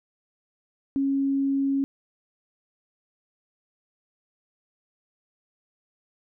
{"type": "tone", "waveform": "sine", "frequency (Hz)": 274.5, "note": "C#4", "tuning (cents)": -17, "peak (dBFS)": -21, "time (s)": [0.96, 1.84], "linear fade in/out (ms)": 0, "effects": []}